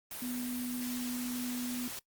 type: tone in noise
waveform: sine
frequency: 246.9 Hz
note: B3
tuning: in tune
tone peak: -35 dBFS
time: 0.22-1.88 s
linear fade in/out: 2 ms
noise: white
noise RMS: -42 dBFS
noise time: 0.11-1.99 s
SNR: +4 dB
effects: noise-tail reverb RT60 0.1 s tail -20 dB re dry + Opus 32 kbps